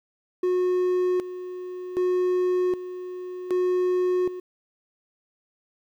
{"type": "tone with tremolo", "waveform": "triangle", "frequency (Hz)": 363.6, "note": "F#4", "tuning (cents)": -30, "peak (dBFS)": -18, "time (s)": [0.43, 4.4], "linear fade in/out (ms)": 5, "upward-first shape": "square", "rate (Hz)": 0.65, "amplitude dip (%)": 75, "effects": ["10-bit"]}